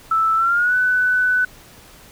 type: tone with pitch glide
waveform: sine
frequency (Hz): 1318.5 to 1497.2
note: E6 to F#6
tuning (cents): 0 to +20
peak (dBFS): -14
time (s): 0.11-1.45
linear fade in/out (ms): 5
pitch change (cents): +220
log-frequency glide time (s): 0.36-0.75
effects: pink hiss -45 dBFS RMS until 2.11 s